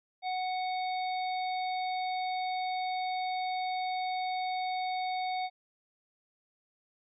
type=harmonic tone; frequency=740 Hz; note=F#5; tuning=in tune; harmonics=1 / 3 / 5 / 6; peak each=-31 / -41 / -45 / -47 dBFS; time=0.22-5.5 s; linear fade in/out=50 ms; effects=none